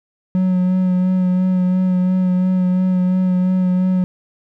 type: tone with vibrato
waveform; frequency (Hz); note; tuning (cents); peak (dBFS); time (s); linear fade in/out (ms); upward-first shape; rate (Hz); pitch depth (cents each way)
triangle; 183.7; F#3; -12; -11; 0.35-4.04; 0; sine; 2.9; 20
effects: none